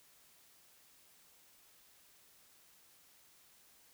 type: silence
effects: white hiss -65 dBFS RMS until 3.93 s